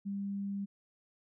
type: tone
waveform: sine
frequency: 199.1 Hz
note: G3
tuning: 27 cents sharp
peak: -34 dBFS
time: 0.05-0.66 s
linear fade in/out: 20 ms
effects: none